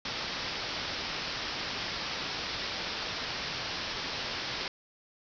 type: low-pass noise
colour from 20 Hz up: white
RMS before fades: -36 dBFS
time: 0.05-4.68 s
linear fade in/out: 2 ms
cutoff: 5500 Hz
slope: 96 dB/octave
effects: none